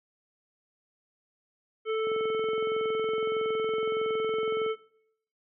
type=harmonic tone; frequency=440 Hz; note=A4; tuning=in tune; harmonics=1 / 3 / 5 / 7; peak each=-26 / -36 / -40 / -43 dBFS; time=1.85-4.76 s; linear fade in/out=50 ms
type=click train; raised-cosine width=2 ms; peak=-26 dBFS; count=57; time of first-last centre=2.07-4.663 s; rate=21.6 Hz
effects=noise-tail reverb RT60 0.7 s tail -20 dB re dry + high-pass 200 Hz 12 dB/octave